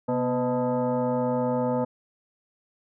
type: tone with frequency modulation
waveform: sine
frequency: 130 Hz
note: C3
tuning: 11 cents flat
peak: -22 dBFS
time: 0.08-1.85 s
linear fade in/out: 10 ms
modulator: 375 Hz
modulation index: 1.9
effects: none